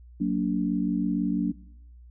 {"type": "chord", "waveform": "sine", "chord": "Gb augmented", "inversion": "none", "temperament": "just", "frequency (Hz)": [185, 231.2, 289.1], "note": ["Gb3", "Bb3", "D4"], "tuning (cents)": [0, -14, -27], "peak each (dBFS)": [-27, -28, -27], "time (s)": [0.2, 1.52], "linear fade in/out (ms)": 10, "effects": ["noise-tail reverb RT60 0.9 s tail -23 dB re dry", "added 60 Hz sine -46 dBFS peak until 2.1 s"]}